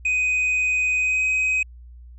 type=tone with pitch glide; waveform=triangle; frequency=2502 to 2522 Hz; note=D#7 to D#7; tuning=+9 to +23 cents; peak=-17 dBFS; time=0.05-1.63 s; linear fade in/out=5 ms; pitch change=+14 cents; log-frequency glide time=0.98-1.23 s; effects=added 60 Hz sine -40 dBFS peak until 2.18 s + resampled to 24000 Hz